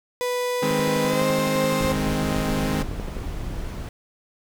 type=tone with pitch glide; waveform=35% pulse; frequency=493.9 to 526.3 Hz; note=B4 to C5; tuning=0 to +10 cents; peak=-21 dBFS; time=0.21-1.92 s; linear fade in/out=0 ms; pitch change=+110 cents; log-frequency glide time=1.04-1.26 s
type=chord; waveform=sawtooth; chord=Ab major; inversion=second; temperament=equal; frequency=155.56 / 207.7 / 261.6 Hz; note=Eb3 / Ab3 / C4; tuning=0 / 0 / 0 cents; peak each=-23 dBFS; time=0.62-2.83 s; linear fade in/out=10 ms
type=click train; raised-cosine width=2 ms; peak=-20 dBFS; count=30; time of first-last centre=0.71-3.168 s; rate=11.8 Hz
type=noise; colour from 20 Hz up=brown; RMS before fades=-30 dBFS; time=1.79-3.89 s; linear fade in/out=2 ms
effects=none